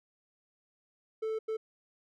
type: tone bursts at uneven times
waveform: triangle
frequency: 440 Hz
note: A4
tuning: in tune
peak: -29 dBFS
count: 2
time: 1.22-1.39 / 1.48-1.57 s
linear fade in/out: 10 ms
effects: none